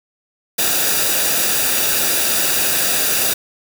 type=noise with comb filter; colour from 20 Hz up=white; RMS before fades=-17 dBFS; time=0.58-3.34 s; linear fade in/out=10 ms; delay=0.94 ms; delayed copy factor=-0.55; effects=none